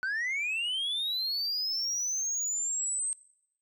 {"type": "linear sweep", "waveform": "sine", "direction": "up", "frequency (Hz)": [1480, 8372], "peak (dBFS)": -26, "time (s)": [0.03, 3.13], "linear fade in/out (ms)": 0, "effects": ["noise-tail reverb RT60 0.8 s tail -25 dB re dry", "tanh soft clip ceiling -28 dBFS"]}